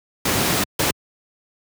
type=noise bursts at uneven times; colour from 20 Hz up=pink; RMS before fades=-19 dBFS; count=2; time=0.25-0.64 / 0.79-0.91 s; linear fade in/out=5 ms; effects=high-pass 100 Hz 12 dB/octave